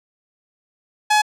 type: tone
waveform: sawtooth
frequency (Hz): 847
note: G#5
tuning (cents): +34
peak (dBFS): -9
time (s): 1.1-1.22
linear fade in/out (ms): 10
effects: low-pass 9000 Hz 12 dB/octave